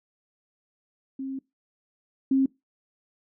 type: tone pair in turn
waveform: sine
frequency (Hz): 267.8 / 267.8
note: C4 / C4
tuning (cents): +40 / +40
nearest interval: unison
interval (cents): 0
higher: neither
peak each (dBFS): -30 / -18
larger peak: second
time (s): 1.19-1.39 / 2.31-2.46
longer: first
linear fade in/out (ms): 5
effects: noise-tail reverb RT60 0.2 s tail -22 dB re dry